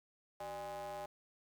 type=ring-modulated tone; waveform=square; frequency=110 Hz; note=A2; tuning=in tune; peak=-40 dBFS; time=0.4-1.06 s; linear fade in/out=5 ms; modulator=708 Hz; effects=11-bit